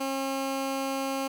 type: tone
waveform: 15% pulse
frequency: 270 Hz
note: C#4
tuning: 45 cents flat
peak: -22 dBFS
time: 0-1.28 s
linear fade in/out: 10 ms
effects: none